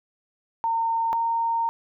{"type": "tone pair in turn", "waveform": "sine", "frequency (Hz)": [913, 920.4], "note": ["A#5", "A#5"], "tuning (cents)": [-36, -22], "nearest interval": "unison", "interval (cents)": 14, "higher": "second", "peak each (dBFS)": -21, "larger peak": "neither", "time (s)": [[0.64, 1.13], [1.13, 1.69]], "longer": "second", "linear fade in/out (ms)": 0, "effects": []}